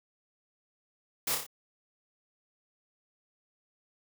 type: noise with echo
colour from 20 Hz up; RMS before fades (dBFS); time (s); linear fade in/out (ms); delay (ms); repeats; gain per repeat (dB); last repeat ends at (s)
white; -31; 1.27-1.35; 5; 29; 4; -4; 1.466
effects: none